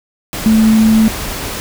sine tone in noise, 220 Hz, A3, in tune, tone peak -6 dBFS, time 0.46-1.08 s, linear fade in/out 0 ms, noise pink, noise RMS -22 dBFS, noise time 0.33-1.6 s, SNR +13 dB, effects none

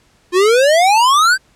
square exponential sweep, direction up, 347.6 to 1599 Hz, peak -9 dBFS, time 0.32-1.38 s, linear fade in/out 50 ms, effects pink hiss -54 dBFS RMS until 1.55 s + low-pass 9000 Hz 12 dB/octave

